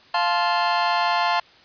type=chord; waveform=sawtooth; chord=F major; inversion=none; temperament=just; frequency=698.5 / 873.1 / 1047.7 Hz; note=F5 / A5 / C6; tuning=0 / -14 / +2 cents; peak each=-19 dBFS; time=0.14-1.4 s; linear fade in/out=5 ms; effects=white hiss -51 dBFS RMS until 1.64 s + resampled to 11025 Hz